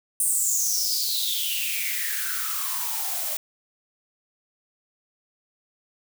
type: noise with high-pass filter sweep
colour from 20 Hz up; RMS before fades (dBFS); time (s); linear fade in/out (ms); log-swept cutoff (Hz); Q
blue; -26; 0.2-3.37; 2; 9200 to 590; 8.1
effects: none